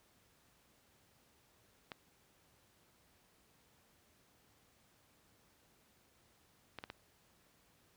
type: clicks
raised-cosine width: 0.3 ms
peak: -28 dBFS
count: 4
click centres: 1.918 / 6.787 / 6.839 / 6.901 s
effects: pink hiss -70 dBFS RMS until 7.96 s + high-pass 60 Hz 12 dB/octave